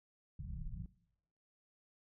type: low-pass noise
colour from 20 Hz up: pink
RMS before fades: -44 dBFS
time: 0.39-0.86 s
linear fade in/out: 2 ms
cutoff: 190 Hz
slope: 96 dB/octave
effects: noise-tail reverb RT60 0.8 s tail -20 dB re dry